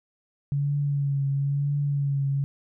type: tone with vibrato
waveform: sine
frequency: 141.1 Hz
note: C#3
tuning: 31 cents sharp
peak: -22 dBFS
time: 0.52-2.44 s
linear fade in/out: 0 ms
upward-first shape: triangle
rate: 1 Hz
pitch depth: 39 cents each way
effects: none